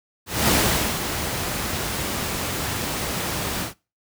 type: noise with ADSR envelope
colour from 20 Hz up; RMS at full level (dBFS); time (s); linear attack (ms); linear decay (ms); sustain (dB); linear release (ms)
pink; -17; 0.26-3.74; 240; 480; -9; 120
effects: noise-tail reverb RT60 0.3 s tail -23 dB re dry + high-pass 60 Hz 12 dB/octave